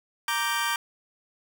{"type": "chord", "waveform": "25% pulse", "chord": "G minor", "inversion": "first", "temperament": "equal", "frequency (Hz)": [932.3, 1174.7, 1568], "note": ["Bb5", "D6", "G6"], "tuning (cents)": [0, 0, 0], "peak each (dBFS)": [-26, -26, -25], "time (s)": [0.28, 0.76], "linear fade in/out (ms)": 2, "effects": ["9-bit"]}